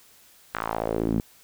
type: tone with band-pass filter sweep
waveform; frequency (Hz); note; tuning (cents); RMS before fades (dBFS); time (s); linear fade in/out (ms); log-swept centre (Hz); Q
sawtooth; 55.5; A1; +16; -27; 0.54-1.2; 0; 1500 to 210; 2.4
effects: white hiss -55 dBFS RMS until 1.43 s